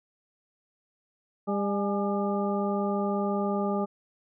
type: harmonic tone with a mistuned harmonic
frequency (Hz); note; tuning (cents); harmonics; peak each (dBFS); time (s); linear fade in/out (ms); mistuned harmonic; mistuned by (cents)
200.6; G3; +40; 1 / 2 / 3 / 4 / 6; -28 / -31 / -33 / -34 / -36; 1.47-3.86; 20; 4; +56
effects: none